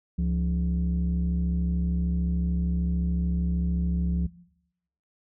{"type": "tone pair together", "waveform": "sine", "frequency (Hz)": [69.33, 174.61], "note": ["C#2", "F3"], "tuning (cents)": [1, 0], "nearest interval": "octave + major third", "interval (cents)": 1599, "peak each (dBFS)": -24, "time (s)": [0.18, 4.27], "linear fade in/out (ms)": 10, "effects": ["noise-tail reverb RT60 0.8 s tail -20 dB re dry", "tanh soft clip ceiling -19 dBFS"]}